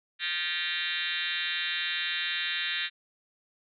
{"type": "tone with frequency modulation", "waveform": "sine", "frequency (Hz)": 2745, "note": "F7", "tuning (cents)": -31, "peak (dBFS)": -28, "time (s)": [0.19, 2.9], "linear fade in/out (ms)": 50, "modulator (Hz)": 168, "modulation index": 7.1, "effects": []}